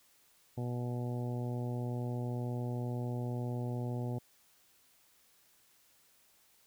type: harmonic tone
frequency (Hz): 122.1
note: B2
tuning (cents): -19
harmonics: 1 / 2 / 3 / 4 / 5 / 6 / 7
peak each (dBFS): -35 / -41 / -45 / -47 / -49 / -51 / -52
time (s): 0.57-4.19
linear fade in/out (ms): 10
effects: white hiss -67 dBFS RMS until 6.66 s